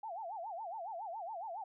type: tone with vibrato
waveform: sine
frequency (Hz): 777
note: G5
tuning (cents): -16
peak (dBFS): -40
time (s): 0.03-1.64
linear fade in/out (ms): 5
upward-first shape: sine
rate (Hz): 7.2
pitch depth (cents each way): 270
effects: none